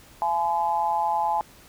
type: tone with amplitude modulation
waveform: sine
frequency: 850 Hz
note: G#5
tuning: 40 cents sharp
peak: -17 dBFS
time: 0.22-1.41 s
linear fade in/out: 0 ms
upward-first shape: sine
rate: 169 Hz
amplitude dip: 90%
effects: pink hiss -51 dBFS RMS until 1.68 s